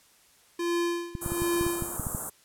square tone with tremolo, 344.2 Hz, F4, 25 cents flat, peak -25 dBFS, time 0.59-1.97 s, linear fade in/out 5 ms, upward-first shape sine, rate 1.3 Hz, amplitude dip 90%
clicks, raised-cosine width 5 ms, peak -20 dBFS, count 10, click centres 1.152 / 1.262 / 1.32 / 1.42 / 1.611 / 1.666 / 1.823 / 1.997 / 2.068 / 2.149 s
white band-stop noise, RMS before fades -32 dBFS, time 1.21-2.3 s, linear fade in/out 10 ms, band 1400 to 7400 Hz, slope 48 dB/octave
effects white hiss -60 dBFS RMS until 2.44 s + low-pass 12000 Hz 12 dB/octave

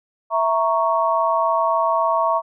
sine chord, A# diminished, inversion second, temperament equal, 659.3 / 932.3 / 1108.7 Hz, E5 / A#5 / C#6, 0 / 0 / 0 cents, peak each -20 / -21 / -20 dBFS, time 0.3-2.42 s, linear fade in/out 50 ms, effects none

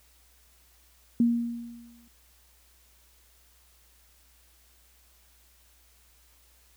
sine tone with exponential decay, 235.5 Hz, A#3, 18 cents sharp, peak -17 dBFS, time 1.2-2.08 s, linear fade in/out 2 ms, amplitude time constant 190 ms, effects added 60 Hz sine -62 dBFS peak until 6.76 s + white hiss -62 dBFS RMS until 6.76 s

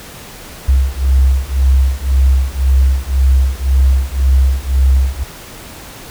sine beating tone pair, 65.41 / 67.31 Hz, C2 / C2, 0 / +50 cents, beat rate 1.9 Hz, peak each -11 / -11 dBFS, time 0.68-5.24 s, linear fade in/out 10 ms, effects tanh soft clip ceiling -1 dBFS + pink hiss -33 dBFS RMS until 6.1 s

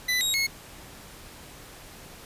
25% pulse tone with pitch steps, 1996 / 3796 / 2175 Hz, B6 / A#7 / C#7, +18 / +31 / -33 cents, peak -19 dBFS, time 0.08-0.47 s, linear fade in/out 10 ms, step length 130 ms, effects pink hiss -46 dBFS RMS until 2.25 s + resampled to 32000 Hz

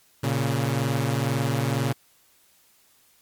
sawtooth tone pair together, 116.54 / 138.59 Hz, A#2 / C#3, 0 / 0 cents, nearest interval minor third, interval 300 cents, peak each -21 dBFS, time 0.23-1.93 s, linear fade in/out 10 ms, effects white hiss -60 dBFS RMS until 3.21 s + MP3 96 kbps

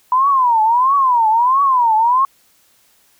sine tone with vibrato, 987.8 Hz, B5, in tune, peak -10 dBFS, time 0.12-2.25 s, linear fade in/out 2 ms, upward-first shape triangle, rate 1.5 Hz, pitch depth 250 cents each way, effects white hiss -55 dBFS RMS until 3.19 s

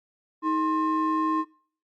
triangle ring-modulated tone, 371.3 Hz, F#4, 6 cents sharp, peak -17 dBFS, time 0.42-1.45 s, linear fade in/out 50 ms, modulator 687 Hz, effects noise-tail reverb RT60 0.5 s tail -22 dB re dry + Opus 48 kbps

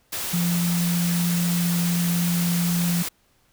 sine tone in noise, 173.1 Hz, F3, 15 cents flat, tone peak -20 dBFS, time 0.33-3.03 s, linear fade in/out 10 ms, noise white, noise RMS -29 dBFS, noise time 0.12-3.09 s, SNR +6 dB, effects pink hiss -63 dBFS RMS until 3.52 s

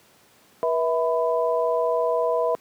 sine tone cluster, 485.4 / 651 / 999 Hz, B4 / E5 / B5, -30 / -22 / +20 cents, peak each -23 / -23 / -27 dBFS, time 0.63-2.55 s, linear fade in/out 0 ms, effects pink hiss -56 dBFS RMS until 2.6 s + high-pass 150 Hz 12 dB/octave

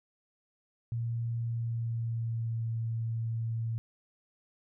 sine tone with pitch glide, 116.54 to 114.01 Hz, A#2 to A#2, 0 to -38 cents, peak -30 dBFS, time 0.92-3.78 s, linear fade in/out 0 ms, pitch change -38 cents, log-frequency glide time 1.39-2.68 s, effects none

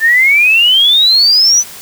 sine exponential sweep, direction up, 1760 to 6100 Hz, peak -5 dBFS, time 0-1.64 s, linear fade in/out 50 ms, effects white hiss -31 dBFS RMS until 1.81 s

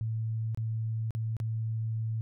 sine tone with dropouts, 111.6 Hz, A2, 25 cents sharp, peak -29 dBFS, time 0.01-2.21 s, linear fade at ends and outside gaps 0 ms, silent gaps 0.547-0.574 / 1.107-1.15 / 1.367-1.401 s, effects none

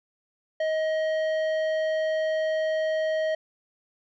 sine tone with tanh clipping, 630 Hz, D#5, 21 cents sharp, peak -25 dBFS, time 0.6-3.35 s, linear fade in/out 5 ms, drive 11 dB, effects none

